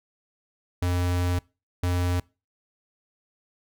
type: tone bursts at uneven times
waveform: square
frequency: 88.9 Hz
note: F2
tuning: 31 cents sharp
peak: -23 dBFS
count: 2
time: 0.82-1.39 / 1.83-2.2 s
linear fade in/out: 5 ms
effects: noise-tail reverb RT60 0.3 s tail -24 dB re dry